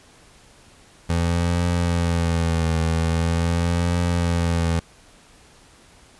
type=tone with vibrato; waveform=25% pulse; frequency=84.2 Hz; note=E2; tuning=37 cents sharp; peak=-15 dBFS; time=1.09-4.8 s; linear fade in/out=10 ms; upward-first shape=triangle; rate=0.43 Hz; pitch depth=62 cents each way; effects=pink hiss -51 dBFS RMS until 6.19 s + resampled to 24000 Hz